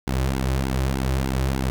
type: tone with flanger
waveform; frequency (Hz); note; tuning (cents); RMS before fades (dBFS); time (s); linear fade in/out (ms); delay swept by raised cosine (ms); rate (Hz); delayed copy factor
sawtooth; 66; C2; +16; -23; 0.07-1.7; 0; 1.6 to 4.4; 3.3; -0.8
effects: none